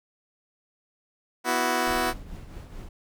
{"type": "chord", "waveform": "10% pulse", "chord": "B suspended fourth", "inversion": "none", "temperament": "just", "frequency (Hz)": [246.9, 329.3, 370.4], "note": ["B3", "E4", "F#4"], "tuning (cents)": [0, -2, 2], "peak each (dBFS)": -20, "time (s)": [1.44, 2.14], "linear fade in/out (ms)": 50}
{"type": "noise with tremolo", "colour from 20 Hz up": "brown", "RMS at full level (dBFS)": -37, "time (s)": [1.87, 2.89], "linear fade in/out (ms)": 5, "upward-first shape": "triangle", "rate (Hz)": 4.6, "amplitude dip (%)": 55}
{"effects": []}